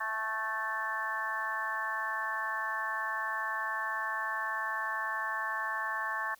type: harmonic tone with a mistuned harmonic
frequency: 220.1 Hz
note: A3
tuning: 1 cent sharp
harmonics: 3 / 4 / 5 / 6 / 7 / 8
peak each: -46 / -40 / -36 / -47 / -40 / -35 dBFS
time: 0-6.35 s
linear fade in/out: 10 ms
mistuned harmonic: 4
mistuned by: -22 cents
effects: white hiss -62 dBFS RMS until 6.39 s